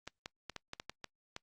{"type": "clicks", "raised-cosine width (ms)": 0.2, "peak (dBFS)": -24, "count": 9, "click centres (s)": [0.076, 0.259, 0.497, 0.563, 0.734, 0.799, 0.896, 1.043, 1.364], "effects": ["noise-tail reverb RT60 0.1 s tail -25 dB re dry", "Opus 32 kbps"]}